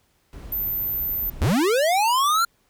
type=noise; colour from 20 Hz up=brown; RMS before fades=-37 dBFS; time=0.33-1.53 s; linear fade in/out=0 ms
type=tone; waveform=sine; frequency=14190 Hz; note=A9; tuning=13 cents sharp; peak=-23 dBFS; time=0.52-1.3 s; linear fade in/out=5 ms
type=linear sweep; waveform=square; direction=up; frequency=51.91 to 1400 Hz; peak=-18 dBFS; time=1.41-2.45 s; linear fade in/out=5 ms
effects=pink hiss -65 dBFS RMS until 2.69 s